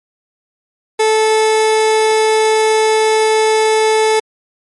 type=tone; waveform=30% pulse; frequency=436.8 Hz; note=A4; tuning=13 cents flat; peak=-7 dBFS; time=0.99-4.2 s; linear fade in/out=10 ms; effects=MP3 48 kbps